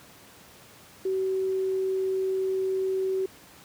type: tone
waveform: sine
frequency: 380 Hz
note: F#4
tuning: 46 cents sharp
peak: -24 dBFS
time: 1.05-3.26 s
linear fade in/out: 5 ms
effects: pink hiss -51 dBFS RMS until 3.64 s + high-pass 100 Hz 12 dB/octave